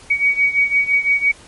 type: beating tone pair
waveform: sine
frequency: 2254 / 2259.9 Hz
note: C#7 / C#7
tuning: +28 / +33 cents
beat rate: 5.9 Hz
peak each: -15 / -18 dBFS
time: 0.1-1.32 s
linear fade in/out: 10 ms
effects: pink hiss -43 dBFS RMS until 1.47 s + MP3 48 kbps